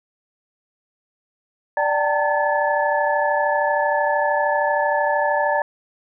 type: tone cluster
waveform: sine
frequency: 588 / 776 / 875 / 908 / 1724 Hz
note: D5 / G5 / A5 / A#5 / A6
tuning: +2 / -18 / -10 / -46 / -36 cents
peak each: -21 / -25 / -28 / -22 / -24 dBFS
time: 1.77-5.62 s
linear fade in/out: 2 ms
effects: none